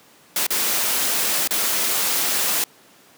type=noise with dropouts; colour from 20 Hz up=white; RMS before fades=-21 dBFS; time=0.36-2.64 s; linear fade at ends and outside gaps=2 ms; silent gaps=0.467-0.505 / 1.475-1.508 s; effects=pink hiss -51 dBFS RMS until 3.17 s + high-pass 200 Hz 12 dB/octave